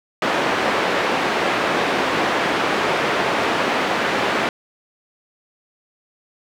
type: band-pass noise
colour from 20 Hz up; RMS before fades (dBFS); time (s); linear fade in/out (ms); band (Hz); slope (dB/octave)
pink; -20; 0.22-4.49; 2; 330 to 2500; 12
effects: none